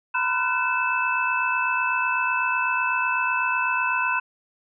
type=tone cluster; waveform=sine; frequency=940 / 1008 / 1392 / 1504 / 2626 Hz; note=A#5 / B5 / F6 / F#6 / E7; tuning=+14 / +35 / -6 / +28 / -7 cents; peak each=-31 / -25 / -33 / -26 / -26 dBFS; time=0.14-4.2 s; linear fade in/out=10 ms; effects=none